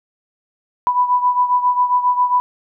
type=beating tone pair; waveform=sine; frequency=987.8 / 995.2 Hz; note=B5 / B5; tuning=0 / +13 cents; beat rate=7.4 Hz; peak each=-14 / -19 dBFS; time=0.87-2.4 s; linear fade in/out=0 ms; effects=none